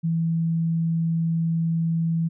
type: tone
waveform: sine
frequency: 164.81 Hz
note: E3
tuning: in tune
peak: -20 dBFS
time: 0.03-2.29 s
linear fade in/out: 20 ms
effects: none